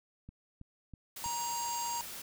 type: click train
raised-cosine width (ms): 5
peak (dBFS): -35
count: 4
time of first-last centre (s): 0.29-1.261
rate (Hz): 3.09
type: noise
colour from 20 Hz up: white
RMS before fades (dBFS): -44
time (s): 1.16-2.22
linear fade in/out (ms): 5
type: harmonic tone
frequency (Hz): 943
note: A#5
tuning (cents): +20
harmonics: 1 / 3 / 5 / 7 / 8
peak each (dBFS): -35 / -50 / -46 / -43 / -42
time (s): 1.24-2.01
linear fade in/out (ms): 0
effects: none